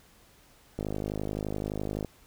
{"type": "click train", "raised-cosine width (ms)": 2, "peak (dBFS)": -19, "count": 66, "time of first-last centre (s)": [0.79, 2.047], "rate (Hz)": 51.7, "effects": ["pink hiss -59 dBFS RMS until 2.26 s"]}